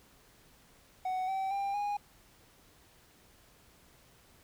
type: tone with pitch steps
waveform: triangle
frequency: 745 / 769.5 / 794.8 / 820.9 Hz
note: F#5 / G5 / G5 / G#5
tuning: +12 / -32 / +24 / -20 cents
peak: -29 dBFS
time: 1.05-1.97 s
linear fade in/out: 5 ms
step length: 230 ms
effects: pink hiss -62 dBFS RMS until 4.43 s